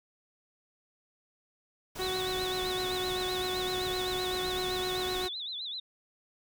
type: noise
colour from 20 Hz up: pink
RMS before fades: -42 dBFS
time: 1.95-5.27 s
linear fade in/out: 10 ms
type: tone with pitch glide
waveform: sawtooth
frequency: 371.8 to 367.7 Hz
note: F#4 to F#4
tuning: +8 to -11 cents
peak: -28 dBFS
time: 1.98-5.29 s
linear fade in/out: 20 ms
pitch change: -19 cents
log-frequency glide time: 2.11-2.93 s
type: tone with vibrato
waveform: sine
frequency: 3729 Hz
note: A#7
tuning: in tune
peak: -35 dBFS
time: 2.01-5.8 s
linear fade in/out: 5 ms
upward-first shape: sine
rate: 7.8 Hz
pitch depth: 160 cents each way
effects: none